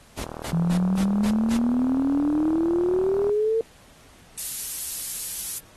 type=noise bursts; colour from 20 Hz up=pink; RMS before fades=-33 dBFS; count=6; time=0.17-1.576 s; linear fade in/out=10 ms; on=76 ms; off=190 ms
type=click train; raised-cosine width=1 ms; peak=-20 dBFS; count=123; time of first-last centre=0.19-3.294 s; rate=39.3 Hz
type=exponential sweep; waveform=sine; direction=up; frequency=164.81 to 456.3 Hz; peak=-19 dBFS; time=0.53-3.61 s; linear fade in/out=2 ms
type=noise; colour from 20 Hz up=violet; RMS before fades=-26 dBFS; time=4.37-5.59 s; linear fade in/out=10 ms
effects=pink hiss -53 dBFS RMS until 5.76 s + AAC 32 kbps